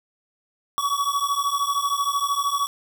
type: beating tone pair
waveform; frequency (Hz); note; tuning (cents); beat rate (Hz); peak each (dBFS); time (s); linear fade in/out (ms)
square; 1125 / 1138; C#6 / C#6; +25 / +45; 13; -25; 0.78-2.67; 0
effects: none